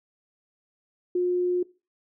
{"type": "tone", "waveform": "sine", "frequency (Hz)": 358, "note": "F4", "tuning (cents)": 43, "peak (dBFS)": -21, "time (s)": [1.15, 1.63], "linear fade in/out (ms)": 5, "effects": ["noise-tail reverb RT60 0.3 s tail -20 dB re dry"]}